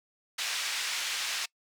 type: band-pass noise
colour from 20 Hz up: pink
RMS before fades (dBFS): -33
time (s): 0.38-1.46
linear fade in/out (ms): 10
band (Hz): 2000 to 6500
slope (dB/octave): 12
effects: noise-tail reverb RT60 0.1 s tail -24 dB re dry